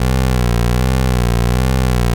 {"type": "tone with vibrato", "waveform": "20% pulse", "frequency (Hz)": 61.74, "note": "B1", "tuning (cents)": 0, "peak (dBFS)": -7, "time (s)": [0, 2.14], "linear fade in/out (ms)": 5, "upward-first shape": "sine", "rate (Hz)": 1.3, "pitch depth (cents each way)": 86, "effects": []}